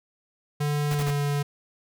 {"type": "tone with pitch glide", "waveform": "square", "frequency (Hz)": [146.83, 143.97], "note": ["D3", "D3"], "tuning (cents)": [0, -34], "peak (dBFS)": -24, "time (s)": [0.6, 1.43], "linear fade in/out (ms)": 10, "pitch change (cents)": -34, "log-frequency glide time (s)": [0.94, 1.06]}
{"type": "noise bursts", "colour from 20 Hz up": "pink", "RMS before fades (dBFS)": -34, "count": 3, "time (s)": [0.91, 1.104], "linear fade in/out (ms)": 0, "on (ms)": 38, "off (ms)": 40}
{"effects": []}